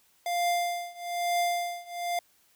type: tone with tremolo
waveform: square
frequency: 698.5 Hz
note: F5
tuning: in tune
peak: -24 dBFS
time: 0.26-2.19 s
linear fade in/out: 2 ms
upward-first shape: triangle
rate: 1.1 Hz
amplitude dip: 95%
effects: white hiss -65 dBFS RMS until 2.55 s